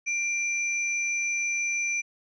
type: tone pair together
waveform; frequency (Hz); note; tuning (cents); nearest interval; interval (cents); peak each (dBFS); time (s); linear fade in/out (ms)
sine; 2367 / 5961; D7 / F#8; +13 / +12; octave + major third; 1599; -26 / -32; 0.06-2.02; 20
effects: none